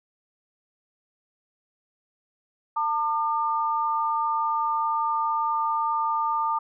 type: tone pair together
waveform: sine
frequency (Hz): 901.2 / 1203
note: A5 / D6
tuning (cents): +41 / +41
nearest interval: perfect fourth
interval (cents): 500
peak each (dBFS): -25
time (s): 2.76-6.59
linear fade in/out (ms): 10
effects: none